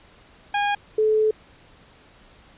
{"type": "tone pair in turn", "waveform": ["sawtooth", "sine"], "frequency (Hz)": [817, 432.8], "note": ["G#5", "A4"], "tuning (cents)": [-29, -29], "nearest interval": "major seventh", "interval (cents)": 1100, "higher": "first", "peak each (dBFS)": -16, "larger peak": "neither", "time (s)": [[0.54, 0.75], [0.98, 1.31]], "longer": "second", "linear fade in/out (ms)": 5, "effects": ["pink hiss -52 dBFS RMS until 2.57 s", "resampled to 8000 Hz"]}